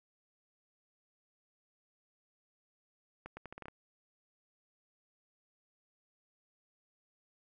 accelerating click train, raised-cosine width 0.5 ms, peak -30 dBFS, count 8, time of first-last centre 3.26-3.683 s, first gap 110 ms, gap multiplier 0.79, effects none

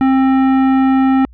sine tone with hard clipping, 265.2 Hz, C4, 23 cents sharp, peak -11 dBFS, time 0.01-1.25 s, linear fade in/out 0 ms, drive 16 dB, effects added 60 Hz sine -38 dBFS peak until 1.33 s + low-pass 2000 Hz 12 dB/octave

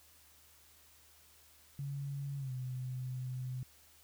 sine tone with pitch glide, 140 to 127.64 Hz, C#3 to C3, +18 to -43 cents, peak -37 dBFS, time 1.79-3.63 s, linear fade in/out 2 ms, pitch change -161 cents, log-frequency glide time 2.38-2.52 s, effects added 76 Hz sine -70 dBFS peak until 4.03 s + white hiss -63 dBFS RMS until 4.03 s

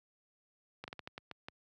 slowing click train, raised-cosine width 0.3 ms, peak -27 dBFS, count 8, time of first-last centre 0.84-1.485 s, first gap 39 ms, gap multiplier 1.28, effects high-pass 80 Hz 12 dB/octave

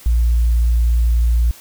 sine tone, 58.27 Hz, A#1, in tune, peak -10 dBFS, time 0.06-1.51 s, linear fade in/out 0 ms, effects tanh soft clip ceiling -8 dBFS + white hiss -42 dBFS RMS until 1.6 s

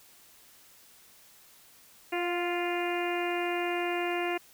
harmonic tone with a mistuned harmonic, 349.2 Hz, F4, in tune, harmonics 1 / 2 / 3 / 4 / 5 / 6 / 7 / 8, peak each -31 / -34 / -40 / -42 / -40 / -39 / -39 / -41 dBFS, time 2.12-4.38 s, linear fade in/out 10 ms, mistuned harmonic 2, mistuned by +16 cents, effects white hiss -57 dBFS RMS until 4.53 s

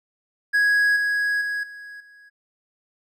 triangle tone with level steps, 1661.2 Hz, G#6, in tune, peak -14 / -18 / -22 / -35 / -45 dBFS, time 0.53-2.3 s, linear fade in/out 20 ms, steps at 0.96 / 1.41 / 1.63 / 2 s, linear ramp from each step 5 ms, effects none

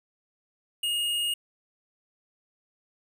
square tone, 2857 Hz, F7, 39 cents sharp, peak -26 dBFS, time 0.83-1.34 s, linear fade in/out 5 ms, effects resampled to 32000 Hz + 10-bit

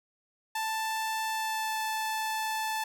sawtooth tone with pitch glide, 882 to 875.9 Hz, A5 to A5, +4 to -8 cents, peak -26 dBFS, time 0.55-2.84 s, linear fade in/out 5 ms, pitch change -12 cents, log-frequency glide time 1.25-1.76 s, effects none

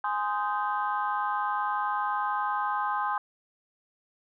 sine chord, Ab major seventh, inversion none, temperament just, 830.6 / 1038.3 / 1245.9 / 1557.4 Hz, Ab5 / C6 / Eb6 / G6, 0 / -14 / +2 / -12 cents, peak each -30 / -30 / -32 / -35 dBFS, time 0.04-3.18 s, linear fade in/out 2 ms, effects tanh soft clip ceiling -16 dBFS

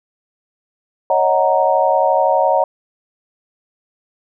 sine chord, D# minor seventh, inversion third, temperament equal with one note detuned, 554.4 / 626.2 / 740 / 932.3 Hz, C#5 / D#5 / F#5 / A#5, 0 / +11 / 0 / 0 cents, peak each -17 dBFS, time 1.1-2.64 s, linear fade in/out 2 ms, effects none

